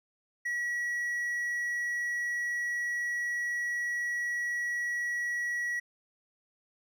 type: tone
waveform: triangle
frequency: 1926 Hz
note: B6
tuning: 44 cents flat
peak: -28 dBFS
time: 0.45-5.8 s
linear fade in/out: 10 ms
effects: none